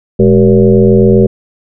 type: tone with frequency modulation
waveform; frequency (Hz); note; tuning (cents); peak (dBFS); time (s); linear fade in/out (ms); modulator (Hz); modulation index
sine; 293.7; D4; 0; -3; 0.19-1.27; 10; 88; 2.3
effects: none